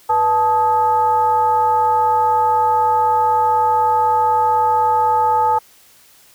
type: tone with frequency modulation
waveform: sine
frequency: 872 Hz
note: A5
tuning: 16 cents flat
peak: -12 dBFS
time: 0.09-5.59 s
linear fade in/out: 10 ms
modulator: 384 Hz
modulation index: 0.59
effects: white hiss -49 dBFS RMS until 6.34 s